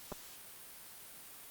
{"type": "clicks", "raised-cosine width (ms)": 1, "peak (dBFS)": [-28, -27], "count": 2, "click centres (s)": [0.119, 0.124], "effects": ["white hiss -52 dBFS RMS until 1.5 s", "Opus 48 kbps"]}